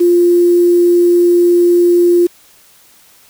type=tone with quantisation; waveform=sine; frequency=349.2 Hz; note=F4; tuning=in tune; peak=-6 dBFS; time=0-2.27 s; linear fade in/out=10 ms; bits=5; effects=white hiss -46 dBFS RMS until 3.29 s